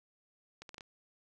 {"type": "accelerating click train", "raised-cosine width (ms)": 0.2, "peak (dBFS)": -30, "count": 5, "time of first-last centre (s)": [0.62, 0.808], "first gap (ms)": 72, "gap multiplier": 0.72, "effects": []}